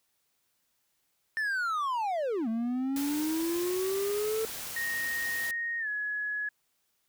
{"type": "linear two-way sweep", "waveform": "triangle", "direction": "down then up", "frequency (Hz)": [1800, 220, 446.9], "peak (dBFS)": -26, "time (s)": [1.37, 4.45], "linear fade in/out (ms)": 0, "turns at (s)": 2.48}
{"type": "noise", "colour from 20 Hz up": "white", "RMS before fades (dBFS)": -39, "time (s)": [2.96, 5.51], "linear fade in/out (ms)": 2}
{"type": "tone with pitch glide", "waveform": "sine", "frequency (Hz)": [1863, 1688.8], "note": ["A#6", "G#6"], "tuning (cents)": [-2, 29], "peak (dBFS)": -30, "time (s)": [4.76, 6.49], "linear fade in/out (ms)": 5, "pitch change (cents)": -169, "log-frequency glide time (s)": [5.79, 5.88]}
{"effects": ["white hiss -75 dBFS RMS until 7.08 s"]}